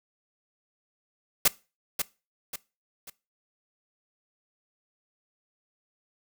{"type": "noise with echo", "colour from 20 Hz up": "white", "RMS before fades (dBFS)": -19, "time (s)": [1.45, 1.48], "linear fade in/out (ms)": 5, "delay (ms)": 540, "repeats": 3, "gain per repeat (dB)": -8, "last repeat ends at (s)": 3.1, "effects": ["noise-tail reverb RT60 0.3 s tail -21 dB re dry"]}